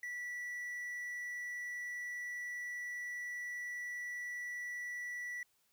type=tone with quantisation; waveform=triangle; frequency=1955 Hz; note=B6; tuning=18 cents flat; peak=-38 dBFS; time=0.03-5.43 s; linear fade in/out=2 ms; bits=11; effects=white hiss -75 dBFS RMS until 5.72 s

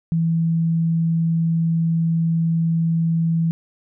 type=tone; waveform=sine; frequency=164.81 Hz; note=E3; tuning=in tune; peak=-16 dBFS; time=0.12-3.51 s; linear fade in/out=0 ms; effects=none

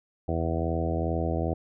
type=harmonic tone with a mistuned harmonic; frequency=82.41 Hz; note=E2; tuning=in tune; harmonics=1 / 2 / 3 / 4 / 5 / 6 / 7 / 8 / 9; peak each=-29 / -33 / -36 / -33 / -37 / -35 / -38 / -35 / -37 dBFS; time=0.28-1.54 s; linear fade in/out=5 ms; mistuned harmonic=1; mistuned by=+16 cents; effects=none

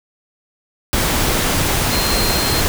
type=tone in noise; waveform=sine; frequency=4186 Hz; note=C8; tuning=in tune; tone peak=-22 dBFS; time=1.92-2.61 s; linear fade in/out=0 ms; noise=pink; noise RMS=-17 dBFS; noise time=0.93-2.68 s; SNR=-8 dB; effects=none

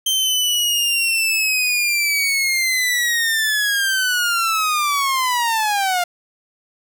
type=linear sweep; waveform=sawtooth; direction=down; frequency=3136 to 697 Hz; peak=-13 dBFS; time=0.06-6.04 s; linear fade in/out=5 ms; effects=none

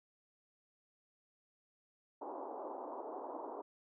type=band-pass noise; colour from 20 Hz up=white; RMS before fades=-45 dBFS; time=2.21-3.62 s; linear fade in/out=10 ms; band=280 to 1000 Hz; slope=48 dB/octave; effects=none

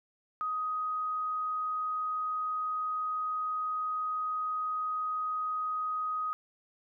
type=tone; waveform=sine; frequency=1253 Hz; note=D#6; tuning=12 cents sharp; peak=-30 dBFS; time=0.41-6.33 s; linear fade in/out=0 ms; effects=none

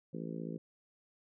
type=harmonic tone; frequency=55.7 Hz; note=A1; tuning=22 cents sharp; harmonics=3 / 4 / 5 / 6 / 7 / 8 / 9; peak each=-42 / -44 / -46 / -48 / -49 / -50 / -51 dBFS; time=0.13-0.58 s; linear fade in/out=10 ms; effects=none

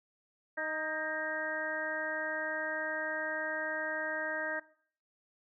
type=harmonic tone with a mistuned harmonic; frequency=311.1 Hz; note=D#4; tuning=in tune; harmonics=1 / 2 / 3 / 4 / 5 / 6; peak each=-47 / -38 / -44 / -47 / -37 / -39 dBFS; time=0.57-4.6 s; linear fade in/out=10 ms; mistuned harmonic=5; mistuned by=+38 cents; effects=noise-tail reverb RT60 0.5 s tail -18 dB re dry

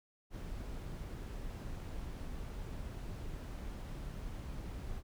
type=noise; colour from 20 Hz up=brown; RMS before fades=-43 dBFS; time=0.3-5.03 s; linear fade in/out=50 ms; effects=none

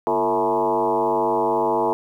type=tone with frequency modulation; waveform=sine; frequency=655 Hz; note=E5; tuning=11 cents flat; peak=-17 dBFS; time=0.07-1.93 s; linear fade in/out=0 ms; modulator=102 Hz; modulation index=3.4; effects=9-bit

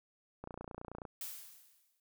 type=click train; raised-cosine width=1 ms; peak=-30 dBFS; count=19; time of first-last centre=0.44-1.052 s; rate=29.4 Hz
type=noise with exponential decay; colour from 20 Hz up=blue; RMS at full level=-41 dBFS; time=1.21-2 s; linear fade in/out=2 ms; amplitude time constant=170 ms
effects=none

